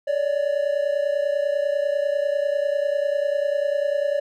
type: tone pair together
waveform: triangle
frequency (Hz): 565.9 / 596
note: C#5 / D5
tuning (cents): +36 / +25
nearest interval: minor second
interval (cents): 89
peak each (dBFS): -20 / -22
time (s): 0.07-4.2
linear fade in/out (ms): 10
effects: none